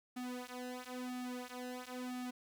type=tone with flanger; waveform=sawtooth; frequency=250 Hz; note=B3; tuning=21 cents sharp; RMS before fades=-44 dBFS; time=0.16-2.31 s; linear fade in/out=10 ms; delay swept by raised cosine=1.9 to 4.9 ms; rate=0.99 Hz; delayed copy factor=-1; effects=12-bit